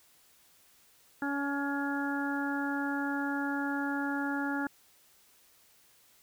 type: harmonic tone with a mistuned harmonic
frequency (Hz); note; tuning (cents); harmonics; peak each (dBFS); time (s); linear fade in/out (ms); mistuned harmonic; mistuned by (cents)
282.1; C#4; +30; 1 / 2 / 3 / 4 / 5 / 6; -32 / -44 / -38 / -48 / -37 / -39; 1.22-4.67; 2; 6; -15
effects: white hiss -63 dBFS RMS until 6.22 s